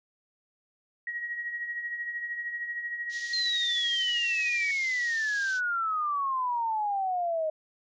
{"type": "tone with tremolo", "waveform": "sine", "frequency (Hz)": 1900, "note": "A#6", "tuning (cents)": 33, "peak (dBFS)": -29, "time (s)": [1.07, 4.71], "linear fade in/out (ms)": 2, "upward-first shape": "triangle", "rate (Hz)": 13, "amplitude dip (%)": 60}
{"type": "band-pass noise", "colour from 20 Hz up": "white", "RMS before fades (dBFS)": -43, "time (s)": [3.09, 5.61], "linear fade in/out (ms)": 50, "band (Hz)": [3500, 6400], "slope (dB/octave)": 24}
{"type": "exponential sweep", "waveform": "sine", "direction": "down", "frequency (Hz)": [4212, 618], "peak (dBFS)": -26, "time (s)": [3.33, 7.5], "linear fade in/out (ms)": 5}
{"effects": ["resampled to 16000 Hz"]}